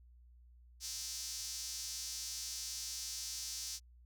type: tone with high-pass filter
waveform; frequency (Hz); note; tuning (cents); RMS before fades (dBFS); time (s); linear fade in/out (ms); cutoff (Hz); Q
sawtooth; 260.1; C4; -10; -43; 0.8-3.8; 50; 5500; 2.8
effects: added 60 Hz sine -58 dBFS peak until 4.05 s